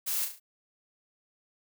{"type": "noise with echo", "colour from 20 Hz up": "blue", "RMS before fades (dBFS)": -31, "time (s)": [0.06, 0.26], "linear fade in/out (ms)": 20, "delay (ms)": 35, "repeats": 4, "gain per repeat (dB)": -6, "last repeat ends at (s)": 0.4, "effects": []}